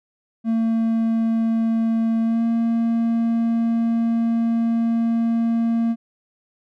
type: tone with pitch glide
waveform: triangle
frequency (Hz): 226.3 to 230.1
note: A3 to A#3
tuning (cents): +49 to -22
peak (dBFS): -15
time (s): 0.44-5.96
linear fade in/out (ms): 50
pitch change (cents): +29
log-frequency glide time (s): 2.23-2.43
effects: none